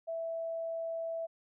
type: tone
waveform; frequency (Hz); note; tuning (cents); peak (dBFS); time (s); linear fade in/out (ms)
sine; 659.3; E5; 0; -34; 0.07-1.27; 20
effects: none